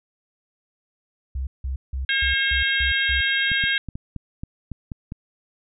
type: tone bursts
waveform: sine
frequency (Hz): 65.9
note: C2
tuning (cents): +13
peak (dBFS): -24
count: 7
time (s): 1.35-3.21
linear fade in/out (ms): 5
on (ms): 120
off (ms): 170
type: harmonic tone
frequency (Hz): 539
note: C#5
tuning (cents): -49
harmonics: 3 / 4 / 5 / 6 / 7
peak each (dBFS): -22 / -26 / -29 / -26 / -29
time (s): 2.09-3.78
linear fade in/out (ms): 2
type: clicks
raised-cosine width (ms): 5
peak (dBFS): -19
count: 9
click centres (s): 3.517 / 3.639 / 3.887 / 3.955 / 4.163 / 4.435 / 4.717 / 4.918 / 5.121
effects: none